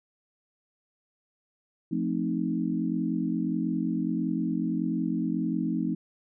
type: chord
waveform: sine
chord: F dominant seventh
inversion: none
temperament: equal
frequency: 174.61 / 220 / 261.6 / 311.1 Hz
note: F3 / A3 / C4 / Eb4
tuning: 0 / 0 / 0 / 0 cents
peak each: -31 dBFS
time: 1.91-5.95 s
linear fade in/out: 10 ms
effects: none